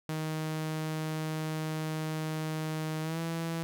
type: tone with pitch glide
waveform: sawtooth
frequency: 156.8 to 165.17 Hz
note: D#3 to E3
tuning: +14 to +4 cents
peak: -28 dBFS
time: 0.09-3.63 s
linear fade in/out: 0 ms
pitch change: +90 cents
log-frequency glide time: 3.02-3.19 s
effects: none